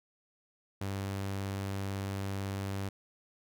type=tone; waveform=sawtooth; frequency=98 Hz; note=G2; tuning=in tune; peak=-30 dBFS; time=0.81-2.89 s; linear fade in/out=5 ms; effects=none